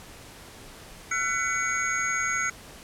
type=tone cluster; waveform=sine; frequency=1352 / 1483 / 2011 / 2250 / 6600 Hz; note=E6 / F#6 / B6 / C#7 / G#8; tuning=+43 / +4 / +31 / +25 / -12 cents; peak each=-31 dBFS; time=1.11-2.5 s; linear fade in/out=5 ms; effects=pink hiss -46 dBFS RMS until 2.83 s + low-pass 12000 Hz 12 dB/octave